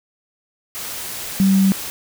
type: tone in noise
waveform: sine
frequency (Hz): 193.1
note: G3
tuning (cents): -26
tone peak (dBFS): -11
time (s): 1.4-1.72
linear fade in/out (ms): 0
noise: white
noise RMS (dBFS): -29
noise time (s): 0.75-1.9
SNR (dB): +15
effects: none